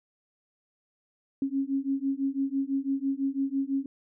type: beating tone pair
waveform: sine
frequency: 270 / 276 Hz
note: C#4 / C#4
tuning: -45 / -7 cents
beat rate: 6 Hz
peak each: -29 dBFS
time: 1.42-3.86 s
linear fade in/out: 2 ms
effects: none

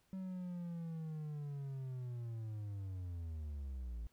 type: linear sweep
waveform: triangle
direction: down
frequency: 190.8 to 54.4 Hz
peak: -39 dBFS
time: 0.13-4.07 s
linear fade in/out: 0 ms
effects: pink hiss -75 dBFS RMS until 4.12 s

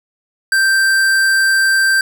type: tone with hard clipping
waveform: sine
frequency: 1568 Hz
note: G6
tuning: in tune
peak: -12 dBFS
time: 0.52-2.01 s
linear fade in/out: 2 ms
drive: 15 dB
effects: none

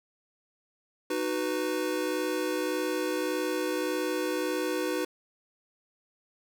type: chord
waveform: square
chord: B major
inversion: first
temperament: just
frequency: 308.7 / 370.4 / 493.9 Hz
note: D#4 / F#4 / B4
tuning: -14 / +2 / 0 cents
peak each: -33 dBFS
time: 1.1-5.05 s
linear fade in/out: 5 ms
effects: none

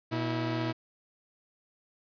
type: tone pair together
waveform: sawtooth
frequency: 120.08 / 324.5 Hz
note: B2 / E4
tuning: -48 / -27 cents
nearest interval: octave + perfect fourth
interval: 1721 cents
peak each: -28 dBFS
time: 0.11-0.73 s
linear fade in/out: 20 ms
effects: resampled to 11025 Hz + 10-bit

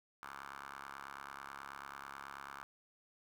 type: ring-modulated tone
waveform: 10% pulse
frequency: 69.2 Hz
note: C#2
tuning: 2 cents flat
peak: -36 dBFS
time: 0.23-2.63 s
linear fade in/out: 0 ms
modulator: 1230 Hz
effects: none

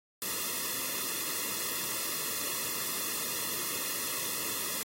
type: noise with comb filter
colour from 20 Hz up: white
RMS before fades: -34 dBFS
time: 0.22-4.83 s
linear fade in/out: 0 ms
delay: 1.3 ms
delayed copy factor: -1
effects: AAC 48 kbps

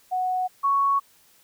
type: tone pair in turn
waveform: sine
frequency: 738 / 1111.5 Hz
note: F#5 / C#6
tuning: -5 / +4 cents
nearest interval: perfect fifth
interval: 709 cents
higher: second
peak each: -22 / -18 dBFS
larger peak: second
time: 0.11-0.48 / 0.63-1 s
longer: neither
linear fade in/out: 20 ms
effects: white hiss -58 dBFS RMS until 1.43 s

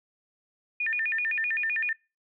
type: tone with vibrato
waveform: sine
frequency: 2097 Hz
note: C7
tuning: 3 cents sharp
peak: -25 dBFS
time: 0.8-1.93 s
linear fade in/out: 5 ms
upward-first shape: square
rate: 7.8 Hz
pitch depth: 270 cents each way
effects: noise-tail reverb RT60 0.3 s tail -26 dB re dry

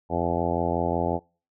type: harmonic tone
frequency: 85.5 Hz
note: F2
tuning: 36 cents flat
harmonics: 1 / 2 / 3 / 4 / 5 / 6 / 7 / 8 / 9 / 10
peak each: -32 / -32 / -32 / -32 / -32 / -32 / -32 / -32 / -32 / -32 dBFS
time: 0.09-1.2 s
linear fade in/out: 50 ms
effects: noise-tail reverb RT60 0.4 s tail -26 dB re dry

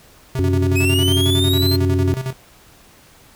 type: tone with tremolo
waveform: square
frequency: 130.81 Hz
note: C3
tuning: in tune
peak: -21 dBFS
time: 0.35-2.33 s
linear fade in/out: 2 ms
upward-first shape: square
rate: 11 Hz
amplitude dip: 70%
type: harmonic tone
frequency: 92.5 Hz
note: F#2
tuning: in tune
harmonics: 1 / 3 / 4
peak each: -16 / -21 / -22 dBFS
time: 0.39-2.14 s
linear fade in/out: 0 ms
type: linear sweep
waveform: 45% pulse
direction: up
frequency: 2498 to 4210 Hz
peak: -19 dBFS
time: 0.75-1.77 s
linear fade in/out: 20 ms
effects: pink hiss -48 dBFS RMS until 3.35 s

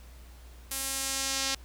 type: tone with band-pass filter sweep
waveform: sawtooth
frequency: 269.7 Hz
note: C#4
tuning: 47 cents flat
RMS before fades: -32 dBFS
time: 0.71-1.55 s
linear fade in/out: 5 ms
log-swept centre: 11000 to 5200 Hz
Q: 1.2
effects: added 60 Hz sine -47 dBFS peak until 1.64 s + pink hiss -57 dBFS RMS until 1.64 s

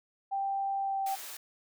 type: tone with pitch glide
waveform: sine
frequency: 786 to 779.2 Hz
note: G5 to G5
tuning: +4 to -11 cents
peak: -29 dBFS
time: 0.31-1.16 s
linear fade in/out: 20 ms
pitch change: -15 cents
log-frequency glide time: 0.8-1.01 s
type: high-pass noise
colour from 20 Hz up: white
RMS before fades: -43 dBFS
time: 1.06-1.37 s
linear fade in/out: 5 ms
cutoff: 550 Hz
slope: 12 dB/octave
effects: none

